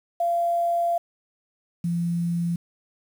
sine tone pair in turn, 687 / 171.21 Hz, F5 / F3, -29 / -34 cents, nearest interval 2 octaves, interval 2405 cents, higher first, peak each -20 / -22 dBFS, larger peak first, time 0.2-0.98 / 1.84-2.56 s, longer first, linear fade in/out 5 ms, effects 8-bit

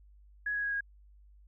sine tone with pitch steps, 1675 / 1662.5 / 1650 / 1637.7 Hz, G#6 / G#6 / G#6 / G#6, +14 / +1 / -12 / -25 cents, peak -30 dBFS, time 0.46-0.808 s, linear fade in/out 5 ms, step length 87 ms, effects added 50 Hz sine -55 dBFS peak until 1.47 s

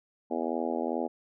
harmonic tone, 82.41 Hz, E2, in tune, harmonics 3 / 4 / 5 / 6 / 7 / 8 / 9 / 10, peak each -34 / -35 / -36 / -37 / -37 / -38 / -39 / -39 dBFS, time 0.3-1.08 s, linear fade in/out 20 ms, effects none

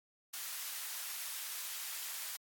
white high-pass noise, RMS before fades -42 dBFS, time 0.33-2.37 s, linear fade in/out 10 ms, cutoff 1100 Hz, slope 12 dB/octave, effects AAC 64 kbps

